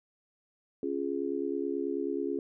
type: chord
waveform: sine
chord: Db major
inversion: none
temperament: just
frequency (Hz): 277.2 / 346.5 / 415.8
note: Db4 / F4 / Ab4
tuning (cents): 0 / -14 / +2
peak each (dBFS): -34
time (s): 0.83-2.39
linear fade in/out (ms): 2
effects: none